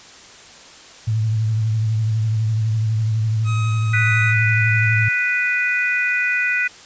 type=tone with vibrato; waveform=sine; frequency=110 Hz; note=A2; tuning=in tune; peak=-16 dBFS; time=1.07-5.09 s; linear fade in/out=10 ms; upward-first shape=sine; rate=12 Hz; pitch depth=45 cents each way
type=tone with tremolo; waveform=25% pulse; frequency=1264 Hz; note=D#6; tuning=27 cents sharp; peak=-23 dBFS; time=3.44-4.35 s; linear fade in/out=50 ms; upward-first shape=sine; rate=1.8 Hz; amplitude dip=35%
type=harmonic tone; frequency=493.9 Hz; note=B4; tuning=in tune; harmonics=3 / 4 / 5; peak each=-21 / -21 / -21 dBFS; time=3.93-6.68 s; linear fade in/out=10 ms
effects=white hiss -42 dBFS RMS until 6.85 s + resampled to 16000 Hz